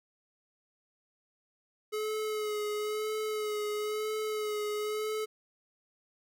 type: tone with vibrato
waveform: square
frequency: 425.7 Hz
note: G#4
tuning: 43 cents sharp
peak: -32 dBFS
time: 1.92-5.26 s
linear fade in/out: 20 ms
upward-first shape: sine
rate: 1 Hz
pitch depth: 26 cents each way
effects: none